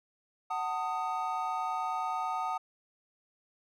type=chord; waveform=triangle; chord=D# diminished; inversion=first; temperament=just; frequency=746.7 / 896 / 1244.5 Hz; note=F#5 / A5 / D#6; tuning=+16 / +31 / 0 cents; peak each=-33 / -34 / -33 dBFS; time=0.5-2.58 s; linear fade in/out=10 ms; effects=none